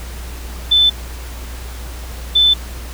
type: tone pair in turn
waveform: sine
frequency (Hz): 3520 / 3520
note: A7 / A7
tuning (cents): 0 / 0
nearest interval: unison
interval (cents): 0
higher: neither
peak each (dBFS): -8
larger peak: neither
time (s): 0.71-0.9 / 2.35-2.54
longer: neither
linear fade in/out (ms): 10
effects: added 60 Hz sine -27 dBFS peak until 2.93 s + pink hiss -35 dBFS RMS until 2.93 s